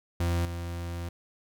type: tone with level steps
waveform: 40% pulse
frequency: 85.9 Hz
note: F2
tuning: 28 cents flat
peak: -24 / -32 dBFS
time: 0.2-1.09 s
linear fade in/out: 5 ms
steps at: 0.45 s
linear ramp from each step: 2 ms
effects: none